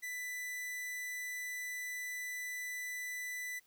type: tone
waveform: 45% pulse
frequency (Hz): 1988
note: B6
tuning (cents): +11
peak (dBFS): -39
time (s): 0.02-3.6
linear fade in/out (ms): 20
effects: white hiss -70 dBFS RMS until 3.66 s